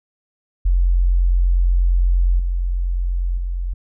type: tone with level steps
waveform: sine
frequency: 44.25 Hz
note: F1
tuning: 23 cents sharp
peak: -12 / -17 / -20 dBFS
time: 0.65-3.74 s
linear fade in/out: 10 ms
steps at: 2.39 / 3.37 s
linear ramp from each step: 5 ms
effects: none